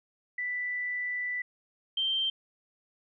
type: tone pair in turn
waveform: sine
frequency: 1979 / 3141 Hz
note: B6 / G7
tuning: +3 / +3 cents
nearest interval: minor sixth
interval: 800 cents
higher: second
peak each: -30 / -26 dBFS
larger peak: second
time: 0.38-1.42 / 1.97-2.3 s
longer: first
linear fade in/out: 5 ms
effects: none